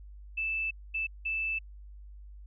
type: tone bursts at uneven times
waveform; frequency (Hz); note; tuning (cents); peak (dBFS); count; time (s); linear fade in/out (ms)
sine; 2637; E7; 0; -29; 3; 0.37-0.71 / 0.94-1.07 / 1.25-1.59; 10
effects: added 50 Hz sine -45 dBFS peak until 2.46 s